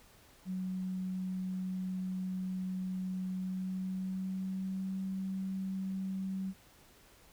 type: tone with pitch glide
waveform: sine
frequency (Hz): 185.9 to 190.69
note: F#3 to G3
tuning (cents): +8 to -48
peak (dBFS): -34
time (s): 0.45-6.54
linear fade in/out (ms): 50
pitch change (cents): +44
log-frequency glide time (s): 3.35-5
effects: pink hiss -61 dBFS RMS until 7.32 s